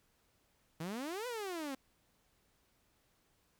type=exponential two-way sweep; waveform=sawtooth; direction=up then down; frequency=154.1 to 509 to 259.3 Hz; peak=-35 dBFS; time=0.8-1.75 s; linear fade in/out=5 ms; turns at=1.27 s; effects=pink hiss -74 dBFS RMS until 3.59 s

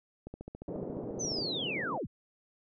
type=click train; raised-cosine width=2 ms; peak=-29 dBFS; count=17; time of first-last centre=0.27-1.389 s; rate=14.3 Hz
type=band-pass noise; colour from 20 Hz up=white; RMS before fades=-39 dBFS; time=0.68-1.98 s; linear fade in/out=2 ms; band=130 to 520 Hz; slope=24 dB/octave
type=linear sweep; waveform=sine; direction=down; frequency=6272 to 32.53 Hz; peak=-33 dBFS; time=1.19-2.07 s; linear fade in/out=20 ms
effects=none

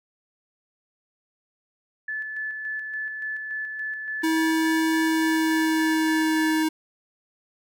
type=tone with tremolo; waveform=sine; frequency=1735 Hz; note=A6; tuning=25 cents flat; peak=-27 dBFS; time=2.08-6.63 s; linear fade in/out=5 ms; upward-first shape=square; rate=3.5 Hz; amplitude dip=35%
type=tone with pitch glide; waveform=square; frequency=321 to 315.1 Hz; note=E4 to D#4; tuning=-46 to +22 cents; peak=-21 dBFS; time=4.23-6.69 s; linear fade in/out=10 ms; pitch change=-32 cents; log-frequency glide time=5.04-6.53 s
effects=none

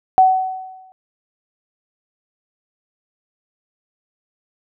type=tone with exponential decay; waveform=sine; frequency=752 Hz; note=F#5; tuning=28 cents sharp; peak=-5 dBFS; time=0.18-0.92 s; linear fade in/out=0 ms; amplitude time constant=160 ms; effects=none

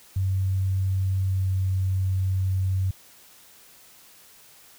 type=tone with pitch glide; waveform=sine; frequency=95.2 to 94.43 Hz; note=F#2 to F#2; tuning=+50 to +36 cents; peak=-21 dBFS; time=0.16-2.91 s; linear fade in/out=5 ms; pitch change=-14 cents; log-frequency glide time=1.19-1.5 s; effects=white hiss -52 dBFS RMS until 4.78 s

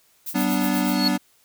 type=noise with tremolo; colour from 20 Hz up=violet; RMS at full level=-29 dBFS; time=0.26-0.96 s; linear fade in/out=5 ms; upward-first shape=triangle; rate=8.3 Hz; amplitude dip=95%
type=chord; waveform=square; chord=G major; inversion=none; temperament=equal with one note detuned; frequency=191.74 / 246.9 / 293.7 Hz; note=G3 / B3 / D4; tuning=-38 / 0 / 0 cents; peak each=-25 dBFS; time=0.34-1.18 s; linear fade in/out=20 ms
type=tone with exponential growth; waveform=triangle; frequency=4366 Hz; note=C#8; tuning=27 cents flat; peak=-15 dBFS; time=0.83-1.08 s; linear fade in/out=2 ms; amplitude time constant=54 ms
effects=white hiss -60 dBFS RMS until 1.44 s

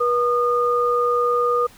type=tone pair together; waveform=sine; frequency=482.9 / 1221.8 Hz; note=B4 / D#6; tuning=-39 / -32 cents; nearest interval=octave + major third; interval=1607 cents; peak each=-19 dBFS; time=0-1.67 s; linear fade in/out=10 ms; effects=pink hiss -48 dBFS RMS until 1.77 s

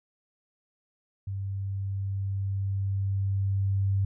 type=tone with level ramp; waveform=sine; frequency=97.9 Hz; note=G2; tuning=2 cents flat; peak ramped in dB=-30 to -22 dBFS; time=1.27-4.05 s; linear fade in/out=5 ms; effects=none

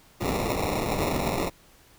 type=noise with sample-and-hold; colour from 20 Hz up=white; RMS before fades=-27 dBFS; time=0.2-1.5 s; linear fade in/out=20 ms; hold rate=1575 Hz; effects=pink hiss -56 dBFS RMS until 1.98 s

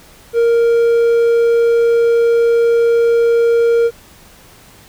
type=tone; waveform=triangle; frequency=466.2 Hz; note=A#4; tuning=in tune; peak=-7 dBFS; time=0.33-3.91 s; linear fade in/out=50 ms; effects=pink hiss -43 dBFS RMS until 4.88 s

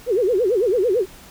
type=tone with vibrato; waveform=sine; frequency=427.7 Hz; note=A4; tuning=49 cents flat; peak=-15 dBFS; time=0.06-1.06 s; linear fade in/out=50 ms; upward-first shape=sine; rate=9 Hz; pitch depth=290 cents each way; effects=pink hiss -44 dBFS RMS until 1.3 s

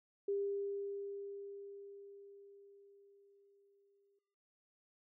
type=tone with exponential decay; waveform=sine; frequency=400 Hz; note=G4; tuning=35 cents sharp; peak=-33 dBFS; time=0.28-4.19 s; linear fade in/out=5 ms; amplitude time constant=850 ms; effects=noise-tail reverb RT60 0.9 s tail -18 dB re dry

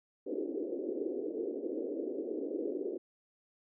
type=band-pass noise; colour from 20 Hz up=pink; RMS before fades=-37 dBFS; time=0.26-2.98 s; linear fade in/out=10 ms; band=290 to 490 Hz; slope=48 dB/octave; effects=none

